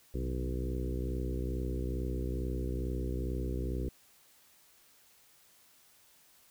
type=harmonic tone with a mistuned harmonic; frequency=62.3 Hz; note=B1; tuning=16 cents sharp; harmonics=1 / 2 / 3 / 4 / 5 / 6 / 7 / 8; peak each=-34 / -40 / -45 / -43 / -43 / -42 / -46 / -48 dBFS; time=0.14-3.89 s; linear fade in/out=5 ms; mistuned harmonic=2; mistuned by=+64 cents; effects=white hiss -63 dBFS RMS until 6.5 s